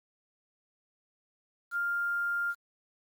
sine tone with quantisation, 1400 Hz, F6, 4 cents sharp, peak -28 dBFS, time 1.71-2.55 s, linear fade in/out 50 ms, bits 9, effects Opus 48 kbps

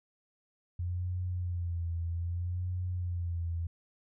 sine tone with vibrato, 87.31 Hz, F2, in tune, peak -31 dBFS, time 0.79-3.67 s, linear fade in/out 5 ms, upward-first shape sine, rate 0.63 Hz, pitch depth 63 cents each way, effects none

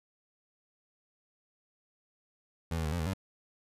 25% pulse tone with pitch steps, 82.7 / 80.7 / 76 / 86.9 / 79.5 / 95.3 Hz, E2 / E2 / D#2 / F2 / D#2 / G2, +6 / -36 / -40 / -8 / +38 / -48 cents, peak -27 dBFS, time 2.71-3.136 s, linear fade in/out 5 ms, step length 71 ms, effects resampled to 32000 Hz

